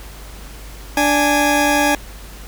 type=tone pair together; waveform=20% pulse; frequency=292.7 / 828 Hz; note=D4 / G#5; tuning=-6 / -5 cents; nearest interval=octave + tritone; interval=1801 cents; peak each=-11 dBFS; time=0.97-1.95 s; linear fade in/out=2 ms; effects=added 50 Hz sine -34 dBFS peak until 2.47 s + pink hiss -39 dBFS RMS until 2.47 s